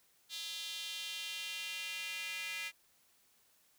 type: tone with high-pass filter sweep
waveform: square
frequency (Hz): 185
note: F#3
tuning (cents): 0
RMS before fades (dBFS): -42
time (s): 0.29-2.72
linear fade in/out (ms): 50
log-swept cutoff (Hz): 3600 to 2300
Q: 3.3
effects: white hiss -70 dBFS RMS until 3.78 s